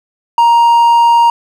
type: tone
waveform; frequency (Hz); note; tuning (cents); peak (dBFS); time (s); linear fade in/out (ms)
triangle; 937; A#5; +9; -3; 0.38-1.3; 2
effects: none